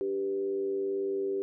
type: tone with frequency modulation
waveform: sine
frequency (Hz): 392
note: G4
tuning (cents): 0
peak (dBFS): -28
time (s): 0.01-1.42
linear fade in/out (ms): 0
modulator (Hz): 98.1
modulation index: 0.5
effects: none